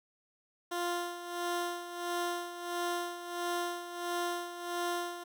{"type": "tone with tremolo", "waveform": "15% pulse", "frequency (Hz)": 349.2, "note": "F4", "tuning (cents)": 0, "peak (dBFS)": -25, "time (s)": [0.71, 5.24], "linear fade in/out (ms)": 10, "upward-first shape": "sine", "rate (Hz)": 1.5, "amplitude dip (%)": 70, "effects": []}